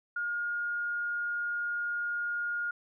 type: tone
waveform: sine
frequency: 1424 Hz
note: F6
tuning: 33 cents sharp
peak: -30 dBFS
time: 0.16-2.71 s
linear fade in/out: 5 ms
effects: none